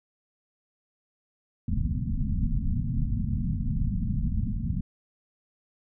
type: low-pass noise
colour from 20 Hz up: pink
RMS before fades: -27 dBFS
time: 1.68-4.81 s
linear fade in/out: 5 ms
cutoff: 250 Hz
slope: 96 dB/octave
effects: none